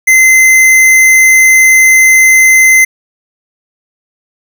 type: tone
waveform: square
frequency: 2063 Hz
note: C7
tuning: 25 cents flat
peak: -3 dBFS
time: 0.07-2.85 s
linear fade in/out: 10 ms
effects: none